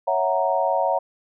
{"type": "chord", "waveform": "sine", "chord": "F# dominant seventh", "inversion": "second", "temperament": "equal", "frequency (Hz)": [554.4, 659.3, 740, 932.3], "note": ["C#5", "E5", "F#5", "A#5"], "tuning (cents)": [0, 0, 0, 0], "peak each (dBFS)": -24, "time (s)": [0.07, 0.99], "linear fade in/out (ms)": 10, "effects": []}